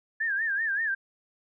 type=tone with vibrato; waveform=sine; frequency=1700 Hz; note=G#6; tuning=40 cents sharp; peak=-25 dBFS; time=0.2-0.95 s; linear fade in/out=10 ms; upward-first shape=sine; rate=5.2 Hz; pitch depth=140 cents each way; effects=none